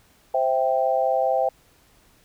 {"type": "chord", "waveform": "sine", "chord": "C major", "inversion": "none", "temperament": "equal", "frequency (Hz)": [523.3, 659.3, 784], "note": ["C5", "E5", "G5"], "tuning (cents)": [0, 0, 0], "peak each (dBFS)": -23, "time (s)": [0.34, 1.49], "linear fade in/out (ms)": 5, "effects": ["pink hiss -58 dBFS RMS until 2.24 s"]}